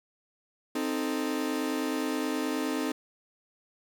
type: chord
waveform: 40% pulse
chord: A diminished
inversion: first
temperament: equal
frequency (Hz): 261.6 / 311.1 / 440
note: C4 / Eb4 / A4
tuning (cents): 0 / 0 / 0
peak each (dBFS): -31 / -31 / -35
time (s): 0.75-2.92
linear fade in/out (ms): 5
effects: none